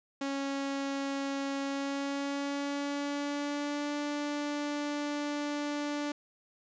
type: tone with pitch glide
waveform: sawtooth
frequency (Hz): 275.9 to 292.3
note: C#4 to D4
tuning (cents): -8 to -8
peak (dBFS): -28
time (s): 0.21-6.12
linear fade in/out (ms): 5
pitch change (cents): +100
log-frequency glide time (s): 1.62-3.95
effects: resampled to 16000 Hz + 10-bit